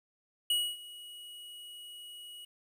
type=tone with ADSR envelope; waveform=square; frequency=2912 Hz; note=F#7; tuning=28 cents flat; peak=-26 dBFS; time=0.5-2.45 s; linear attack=4 ms; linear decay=260 ms; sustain=-20 dB; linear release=6 ms; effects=11-bit